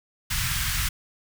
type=band-stop noise; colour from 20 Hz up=pink; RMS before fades=-26 dBFS; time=0.3-0.89 s; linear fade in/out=10 ms; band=140 to 1300 Hz; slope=24 dB/octave; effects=none